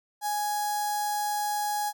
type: tone with notch filter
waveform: sawtooth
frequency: 832 Hz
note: G#5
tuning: 3 cents sharp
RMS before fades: -29 dBFS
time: 0.21-1.93 s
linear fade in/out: 50 ms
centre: 2400 Hz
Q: 0.53
effects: none